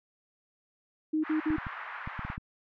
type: tone bursts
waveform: sine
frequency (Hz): 311.1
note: D#4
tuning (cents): 0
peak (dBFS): -25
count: 3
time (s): 1.13-1.566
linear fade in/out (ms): 10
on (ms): 110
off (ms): 53
type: band-pass noise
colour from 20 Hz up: pink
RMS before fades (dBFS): -41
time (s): 1.22-2.38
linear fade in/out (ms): 50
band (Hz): 990 to 1900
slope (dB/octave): 24
type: clicks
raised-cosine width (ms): 5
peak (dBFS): -25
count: 8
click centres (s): 1.504 / 1.583 / 1.668 / 2.075 / 2.193 / 2.25 / 2.301 / 2.379
effects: none